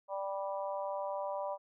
harmonic tone, 196 Hz, G3, in tune, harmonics 3 / 4 / 5 / 6, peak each -37 / -42 / -40 / -50 dBFS, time 0.08-1.58 s, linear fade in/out 50 ms, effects none

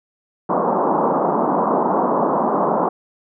white band-pass noise, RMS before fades -18 dBFS, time 0.49-2.89 s, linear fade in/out 5 ms, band 170 to 1100 Hz, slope 48 dB/octave, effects none

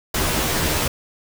pink noise with comb filter, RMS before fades -21 dBFS, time 0.14-0.88 s, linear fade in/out 5 ms, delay 13 ms, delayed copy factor +0.75, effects none

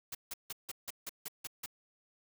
white noise bursts, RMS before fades -41 dBFS, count 9, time 0.12-1.661 s, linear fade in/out 5 ms, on 29 ms, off 160 ms, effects none

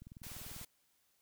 click train, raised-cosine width 5 ms, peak -39 dBFS, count 13, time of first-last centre 0.02-0.614 s, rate 20.2 Hz
white noise, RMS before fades -49 dBFS, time 0.23-0.65 s, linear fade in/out 5 ms
effects white hiss -75 dBFS RMS until 1.21 s

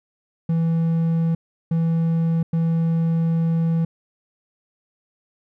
triangle tone bursts at uneven times, 164.81 Hz, E3, in tune, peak -15 dBFS, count 3, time 0.49-1.35 / 1.71-2.43 / 2.53-3.85 s, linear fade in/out 5 ms, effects none

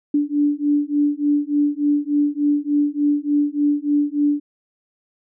sine beating tone pair, 290 / 293.4 Hz, D4 / D4, -22 / -2 cents, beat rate 3.4 Hz, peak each -19 dBFS, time 0.14-4.4 s, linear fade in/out 5 ms, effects none

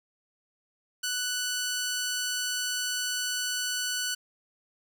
10% pulse tone, 1485 Hz, F#6, 6 cents sharp, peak -20 dBFS, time 1.03-4.15 s, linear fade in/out 10 ms, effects none

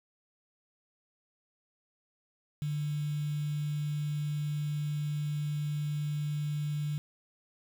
sine tone with quantisation, 148.3 Hz, D3, 17 cents sharp, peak -30 dBFS, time 2.62-6.98 s, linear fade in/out 0 ms, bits 8, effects none

